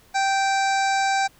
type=harmonic tone with a mistuned harmonic; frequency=781 Hz; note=G5; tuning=7 cents flat; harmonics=1 / 2 / 3 / 5 / 6 / 7 / 8 / 9 / 10; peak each=-20 / -26 / -30 / -34 / -36 / -37 / -38 / -39 / -40 dBFS; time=0.14-1.28 s; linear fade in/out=20 ms; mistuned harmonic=9; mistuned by=+26 cents; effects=pink hiss -55 dBFS RMS until 1.39 s